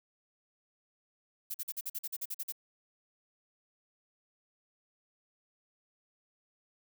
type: noise bursts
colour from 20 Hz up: violet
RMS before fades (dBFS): -37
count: 12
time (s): 1.5-2.523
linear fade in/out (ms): 10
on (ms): 44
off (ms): 45
effects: none